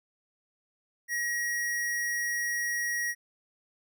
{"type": "tone", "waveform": "square", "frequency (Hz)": 1900, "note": "A#6", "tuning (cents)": 33, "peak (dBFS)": -29, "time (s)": [1.08, 3.15], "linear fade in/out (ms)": 50, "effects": []}